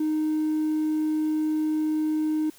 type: tone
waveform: triangle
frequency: 309.4 Hz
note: D#4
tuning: 10 cents flat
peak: -19 dBFS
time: 0-2.5 s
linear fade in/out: 5 ms
effects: tanh soft clip ceiling -18 dBFS + white hiss -53 dBFS RMS until 2.58 s